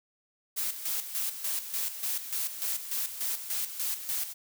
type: noise with tremolo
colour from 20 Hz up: blue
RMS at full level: -31 dBFS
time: 0.56-4.34 s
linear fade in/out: 20 ms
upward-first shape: square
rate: 3.4 Hz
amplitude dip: 65%
effects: none